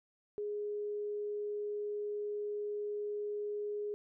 sine tone, 415.3 Hz, G#4, in tune, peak -35 dBFS, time 0.38-3.94 s, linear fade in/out 0 ms, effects none

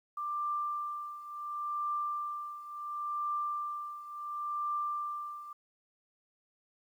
sine tone with tremolo, 1184 Hz, D6, 14 cents sharp, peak -30 dBFS, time 0.17-5.53 s, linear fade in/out 5 ms, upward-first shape triangle, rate 0.71 Hz, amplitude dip 80%, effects 11-bit

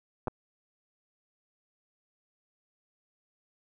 clicks, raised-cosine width 1 ms, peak -18 dBFS, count 2, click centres 0.273 / 0.281 s, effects none

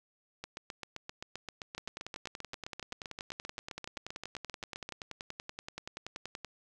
two click trains, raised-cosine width 0.2 ms, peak -23 / -23 dBFS, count 50 / 35, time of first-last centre 1.78-6.447 / 0.44-4.89 s, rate 10.5 / 7.64 Hz, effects none

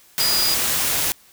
sine tone in noise, 4891 Hz, D#8, 31 cents flat, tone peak -19 dBFS, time 0.2-0.54 s, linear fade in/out 0 ms, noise white, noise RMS -21 dBFS, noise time 0.18-1.12 s, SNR -1 dB, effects white hiss -52 dBFS RMS until 1.32 s

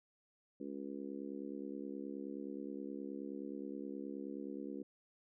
harmonic tone, 69.5 Hz, C#2, 5 cents sharp, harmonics 3 / 4 / 5 / 6 / 7, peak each -48 / -45 / -48 / -53 / -52 dBFS, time 0.6-4.83 s, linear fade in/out 5 ms, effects none

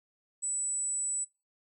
sine tone, 7940 Hz, B8, 8 cents sharp, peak -30 dBFS, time 0.42-1.25 s, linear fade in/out 20 ms, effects noise-tail reverb RT60 0.3 s tail -25 dB re dry

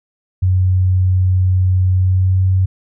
sine tone with pitch glide, 92.5 to 93.85 Hz, F#2 to F#2, 0 to +25 cents, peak -10 dBFS, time 0.42-2.66 s, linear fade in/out 10 ms, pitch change +25 cents, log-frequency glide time 1.94-2.43 s, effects none

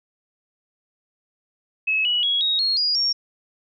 sine tone with pitch steps, 2580 / 2930 / 3327 / 3777 / 4289 / 4870 / 5530 Hz, E7 / F#7 / G#7 / A#7 / C8 / D#8 / F8, -38 / -18 / +2 / +22 / +42 / -38 / -18 cents, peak -18 dBFS, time 1.87-3.13 s, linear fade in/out 10 ms, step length 180 ms, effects none

